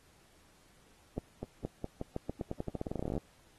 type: accelerating click train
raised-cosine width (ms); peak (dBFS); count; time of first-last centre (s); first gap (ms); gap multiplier
2; -22; 26; 1.18-3.178; 250; 0.88
effects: pink hiss -65 dBFS RMS until 3.58 s + AAC 32 kbps